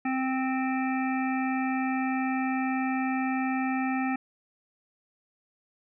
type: harmonic tone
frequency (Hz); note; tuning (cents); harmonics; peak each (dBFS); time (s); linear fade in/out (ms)
261.6; C4; 0; 1 / 3 / 5 / 7 / 9 / 10; -27 / -32 / -38 / -37 / -38 / -45; 0.05-4.16; 5
effects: none